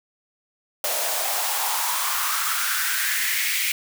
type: noise with high-pass filter sweep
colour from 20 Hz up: white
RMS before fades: -24 dBFS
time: 0.84-3.72 s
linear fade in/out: 2 ms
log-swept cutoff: 580 to 2300 Hz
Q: 4.2
effects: none